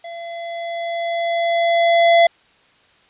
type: tone with level ramp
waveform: square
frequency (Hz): 679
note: F5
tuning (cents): -49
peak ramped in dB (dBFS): -31 to -9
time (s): 0.04-2.27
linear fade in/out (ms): 5
effects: white hiss -54 dBFS RMS until 3.09 s + resampled to 8000 Hz